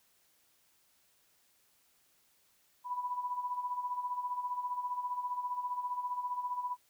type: tone with tremolo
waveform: sine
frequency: 987.8 Hz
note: B5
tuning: in tune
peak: -31 dBFS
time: 2.84-6.77 s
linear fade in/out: 50 ms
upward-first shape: sine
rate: 15 Hz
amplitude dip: 65%
effects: white hiss -70 dBFS RMS until 6.89 s